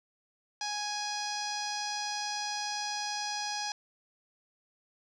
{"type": "tone with low-pass filter", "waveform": "sawtooth", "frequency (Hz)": 830.6, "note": "G#5", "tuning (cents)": 0, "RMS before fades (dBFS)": -35, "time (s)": [0.61, 3.72], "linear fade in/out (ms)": 2, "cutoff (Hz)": 5400, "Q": 7.2, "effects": []}